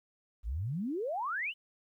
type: exponential sweep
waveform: sine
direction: up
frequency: 48.26 to 3101 Hz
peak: -32 dBFS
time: 0.43-1.54 s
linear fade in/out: 50 ms
effects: 12-bit